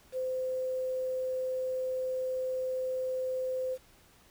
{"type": "tone with quantisation", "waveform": "sine", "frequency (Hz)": 515, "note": "C5", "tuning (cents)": -28, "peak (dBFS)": -30, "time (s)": [0.12, 3.78], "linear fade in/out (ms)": 50, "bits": 9, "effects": ["pink hiss -61 dBFS RMS until 4.3 s"]}